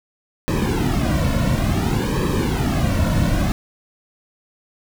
brown noise with flanger, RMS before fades -19 dBFS, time 0.48-3.52 s, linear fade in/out 0 ms, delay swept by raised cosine 1.4 to 2.5 ms, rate 0.57 Hz, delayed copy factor -0.9, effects none

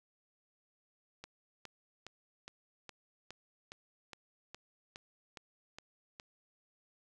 click train, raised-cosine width 0.2 ms, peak -29 dBFS, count 13, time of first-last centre 1.24-6.199 s, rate 2.42 Hz, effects none

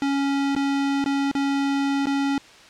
square tone with dropouts, 278 Hz, C#4, 5 cents sharp, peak -21 dBFS, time 0.02-2.38 s, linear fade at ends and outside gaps 1 ms, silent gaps 0.551-0.563 / 1.042-1.06 / 1.314-1.351 / 2.057-2.069 s, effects white hiss -47 dBFS RMS until 2.69 s + low-pass 5000 Hz 12 dB/octave

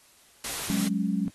white noise, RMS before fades -33 dBFS, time 0.44-0.88 s, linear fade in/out 2 ms
sine chord, F# suspended second, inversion none, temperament equal, 185 / 207.7 / 277.2 Hz, F#3 / G#3 / C#4, 0 / 0 / 0 cents, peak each -28 / -27 / -32 dBFS, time 0.7-1.28 s, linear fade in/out 0 ms
effects white hiss -58 dBFS RMS until 1.34 s + AAC 32 kbps

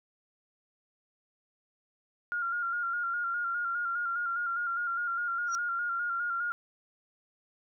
sine tone with vibrato, 1402 Hz, F6, 6 cents sharp, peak -29 dBFS, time 2.32-6.52 s, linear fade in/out 0 ms, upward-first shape square, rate 4.9 Hz, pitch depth 32 cents each way
sine tone with exponential growth, 5750 Hz, F8, 50 cents sharp, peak -28 dBFS, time 5.47-5.55 s, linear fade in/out 0 ms, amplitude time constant 17 ms
effects none

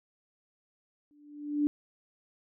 sine tone with exponential growth, 293.7 Hz, D4, in tune, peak -21 dBFS, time 1.11-1.67 s, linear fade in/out 0 ms, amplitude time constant 120 ms, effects none

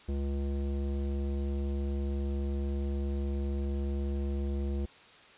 square tone with low-pass filter, 69.6 Hz, C#2, 8 cents sharp, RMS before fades -32 dBFS, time 0.08-4.86 s, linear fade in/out 10 ms, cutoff 410 Hz, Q 1.4, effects white hiss -55 dBFS RMS until 5.37 s + resampled to 8000 Hz

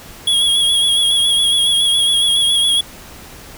square tone with vibrato, 3322 Hz, G#7, in tune, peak -12 dBFS, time 0.27-2.81 s, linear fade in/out 5 ms, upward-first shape sine, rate 7.2 Hz, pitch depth 38 cents each way, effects pink hiss -37 dBFS RMS until 3.57 s

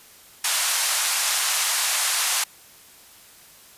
white band-pass noise, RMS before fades -23 dBFS, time 0.44-2.44 s, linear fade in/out 5 ms, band 740 to 11000 Hz, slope 24 dB/octave, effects white hiss -49 dBFS RMS until 3.77 s + resampled to 32000 Hz

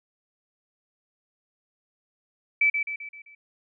sine tone with echo, 2311 Hz, D7, 28 cents flat, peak -17 dBFS, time 2.61-2.7 s, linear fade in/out 5 ms, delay 130 ms, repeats 5, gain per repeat -6 dB, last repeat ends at 3.35 s, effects none

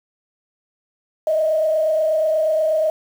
sine tone with frequency modulation, 628 Hz, D#5, 16 cents sharp, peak -15 dBFS, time 1.27-2.9 s, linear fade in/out 2 ms, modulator 28.3 Hz, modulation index 0.69, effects 7-bit

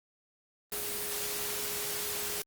sine tone in noise, 414.7 Hz, G#4, 3 cents flat, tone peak -43 dBFS, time 0.72-2.42 s, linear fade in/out 2 ms, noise white, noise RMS -35 dBFS, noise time 0.72-2.42 s, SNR -11 dB, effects Opus 24 kbps

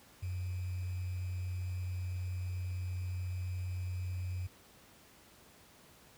sine tone with sample-and-hold, 90.9 Hz, F#2, 30 cents flat, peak -34 dBFS, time 0.22-4.47 s, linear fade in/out 10 ms, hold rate 2450 Hz, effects pink hiss -60 dBFS RMS until 6.17 s + high-pass 60 Hz 12 dB/octave

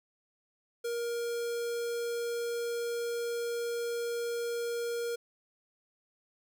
square tone with notch filter, 470.8 Hz, A#4, 17 cents sharp, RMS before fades -34 dBFS, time 0.84-5.16 s, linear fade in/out 10 ms, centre 2000 Hz, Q 1.5, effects none

